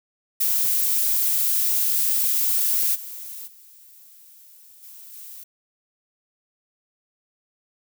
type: noise with level steps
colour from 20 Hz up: violet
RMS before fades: -21 / -36 / -49 / -43 / -40 dBFS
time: 0.4-5.44 s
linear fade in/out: 10 ms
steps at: 2.94 / 3.46 / 4.82 / 5.12 s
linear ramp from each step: 20 ms
effects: none